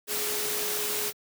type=tone in noise; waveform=sine; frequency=420 Hz; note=G#4; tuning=19 cents sharp; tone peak=-36 dBFS; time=0.07-1.13 s; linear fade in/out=50 ms; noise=white; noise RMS=-30 dBFS; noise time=0.07-1.13 s; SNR=-9 dB; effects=high-pass 150 Hz 12 dB/octave